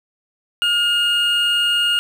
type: tone pair together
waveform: triangle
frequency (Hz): 1422.5 / 2845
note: F6 / F7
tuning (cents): +31 / +31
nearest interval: octave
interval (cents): 1200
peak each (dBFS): -20 / -14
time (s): 0.62-1.99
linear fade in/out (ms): 0
effects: none